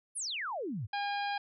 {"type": "exponential sweep", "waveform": "sine", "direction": "down", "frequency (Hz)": [10920, 91.1], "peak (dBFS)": -34, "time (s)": [0.15, 0.87], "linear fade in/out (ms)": 20}
{"type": "harmonic tone", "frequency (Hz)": 811, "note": "G#5", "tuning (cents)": -41, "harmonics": [1, 2, 3, 4, 5, 6], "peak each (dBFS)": [-33, -39, -43, -45, -47, -49], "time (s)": [0.93, 1.38], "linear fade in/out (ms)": 5}
{"effects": []}